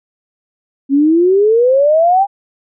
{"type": "exponential sweep", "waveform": "sine", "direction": "up", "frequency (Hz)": [268.8, 812], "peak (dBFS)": -7, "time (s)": [0.89, 2.27], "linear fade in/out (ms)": 50, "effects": []}